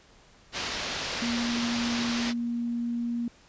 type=low-pass noise; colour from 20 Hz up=white; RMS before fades=-33 dBFS; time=0.52-2.34 s; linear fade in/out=50 ms; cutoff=5300 Hz; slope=24 dB/octave
type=tone; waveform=sine; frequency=236.7 Hz; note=A#3; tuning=27 cents sharp; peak=-27 dBFS; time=1.22-3.28 s; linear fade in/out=2 ms
effects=pink hiss -57 dBFS RMS until 3.48 s + resampled to 16000 Hz